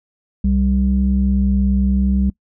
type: tone pair together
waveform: sine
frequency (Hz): 65.2 / 196.45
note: C2 / G3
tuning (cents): -5 / +4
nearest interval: octave + perfect fifth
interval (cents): 1909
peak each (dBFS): -15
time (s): 0.44-2.3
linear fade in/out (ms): 5
effects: noise-tail reverb RT60 0.1 s tail -23 dB re dry + tanh soft clip ceiling -6 dBFS